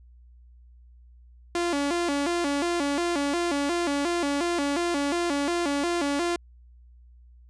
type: tone with vibrato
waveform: sawtooth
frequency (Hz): 313.6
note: D#4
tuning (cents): +14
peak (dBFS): -20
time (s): 1.55-6.36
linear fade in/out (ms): 2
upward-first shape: square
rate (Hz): 2.8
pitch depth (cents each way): 170
effects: added 60 Hz sine -49 dBFS peak until 7.49 s + resampled to 22050 Hz